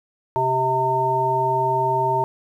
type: harmonic tone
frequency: 130 Hz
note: C3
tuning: 11 cents flat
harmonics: 1 / 3 / 5 / 7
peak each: -28 / -25 / -26 / -19 dBFS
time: 0.36-2.24 s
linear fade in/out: 0 ms
effects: 9-bit